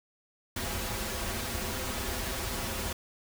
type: noise with comb filter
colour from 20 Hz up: pink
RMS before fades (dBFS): -34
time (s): 0.56-2.93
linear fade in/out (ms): 5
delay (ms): 6.7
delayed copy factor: -0.85
effects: none